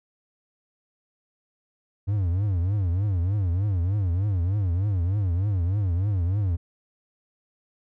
triangle tone with vibrato, 94.3 Hz, F#2, 33 cents sharp, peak -19 dBFS, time 2.07-6.57 s, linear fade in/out 20 ms, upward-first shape triangle, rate 3.3 Hz, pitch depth 230 cents each way, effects none

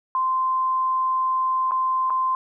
sine tone with dropouts, 1040 Hz, C6, 11 cents flat, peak -19 dBFS, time 0.15-2.35 s, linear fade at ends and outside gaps 1 ms, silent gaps 1.71-1.718 / 2.099-2.104 s, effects none

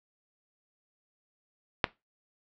click, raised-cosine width 0.3 ms, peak -5 dBFS, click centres 1.842 s, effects noise-tail reverb RT60 0.2 s tail -19 dB re dry + low-pass 4000 Hz 12 dB/octave

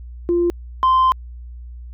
sine tone pair in turn, 346.8 / 1039.2 Hz, F4 / C6, -12 / -12 cents, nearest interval octave + perfect fifth, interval 1900 cents, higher second, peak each -13 / -9 dBFS, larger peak second, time 0.29-0.5 / 0.83-1.12 s, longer second, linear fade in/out 0 ms, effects tanh soft clip ceiling -10 dBFS + added 60 Hz sine -32 dBFS peak until 1.93 s

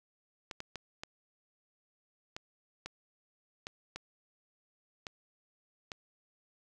clicks, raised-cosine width 0.2 ms, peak -23 dBFS, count 10, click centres 0.512 / 0.604 / 0.757 / 1.035 / 2.365 / 2.86 / 3.669 / 3.96 / 5.068 / 5.918 s, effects none

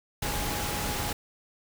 sine tone in noise, 830.6 Hz, G#5, in tune, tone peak -38 dBFS, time 0.22-1.13 s, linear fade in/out 5 ms, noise pink, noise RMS -31 dBFS, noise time 0.22-1.13 s, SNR -10 dB, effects none

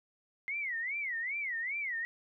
sine tone with vibrato, 2067 Hz, C7, 22 cents flat, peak -33 dBFS, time 0.48-2.05 s, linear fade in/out 0 ms, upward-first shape sine, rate 2.5 Hz, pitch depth 230 cents each way, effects none

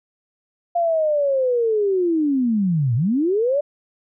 sine linear two-way sweep, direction down then up, 698.5 to 110 to 596 Hz, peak -16 dBFS, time 0.75-3.61 s, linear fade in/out 10 ms, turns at 2.95 s, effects none

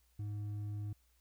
sine tone with hard clipping, 103.83 Hz, G#2, in tune, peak -39 dBFS, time 0.19-0.93 s, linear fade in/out 5 ms, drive 4 dB, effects added 60 Hz sine -70 dBFS peak until 1.2 s + white hiss -75 dBFS RMS until 1.2 s

